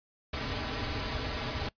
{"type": "noise with comb filter", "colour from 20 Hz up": "pink", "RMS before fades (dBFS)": -34, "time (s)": [0.33, 1.69], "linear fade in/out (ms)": 5, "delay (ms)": 5.6, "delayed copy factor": -0.8, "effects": ["noise-tail reverb RT60 0.1 s tail -21 dB re dry", "resampled to 11025 Hz"]}